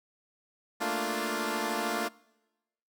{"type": "chord", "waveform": "10% pulse", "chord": "Bb major seventh", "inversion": "third", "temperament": "equal", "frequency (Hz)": [220, 233.1, 293.7, 349.2], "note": ["A3", "Bb3", "D4", "F4"], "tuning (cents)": [0, 0, 0, 0], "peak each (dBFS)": [-27, -28, -27, -26], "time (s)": [0.8, 2.09], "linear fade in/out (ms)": 20, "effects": ["noise-tail reverb RT60 1.0 s tail -24 dB re dry"]}